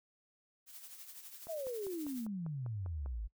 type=noise with tremolo; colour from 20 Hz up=blue; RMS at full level=-49 dBFS; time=0.66-2.27 s; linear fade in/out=50 ms; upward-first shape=triangle; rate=12 Hz; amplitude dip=60%
type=click train; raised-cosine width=1 ms; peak=-37 dBFS; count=9; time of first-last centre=1.47-3.06 s; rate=5.03 Hz
type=exponential sweep; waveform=sine; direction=down; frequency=681 to 49 Hz; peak=-37 dBFS; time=1.48-3.28 s; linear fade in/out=20 ms
effects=noise-tail reverb RT60 0.1 s tail -25 dB re dry